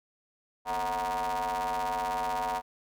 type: ring-modulated tone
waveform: 40% pulse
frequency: 98 Hz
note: G2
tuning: in tune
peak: -25 dBFS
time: 0.65-2.62 s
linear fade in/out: 50 ms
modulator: 841 Hz
effects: none